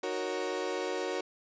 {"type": "chord", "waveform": "35% pulse", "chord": "D# minor seventh", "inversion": "none", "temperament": "equal", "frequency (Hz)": [311.1, 370, 466.2, 554.4], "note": ["D#4", "F#4", "A#4", "C#5"], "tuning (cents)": [0, 0, 0, 0], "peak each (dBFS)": [-40, -34, -35, -36], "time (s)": [0.03, 1.21], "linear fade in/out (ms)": 5, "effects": ["resampled to 16000 Hz"]}